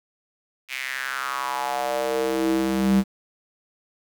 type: tone with high-pass filter sweep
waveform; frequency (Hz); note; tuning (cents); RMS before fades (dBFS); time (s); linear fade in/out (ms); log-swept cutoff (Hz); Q
square; 65.6; C2; +5; -24; 0.68-3.04; 50; 2400 to 180; 4.3
effects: 8-bit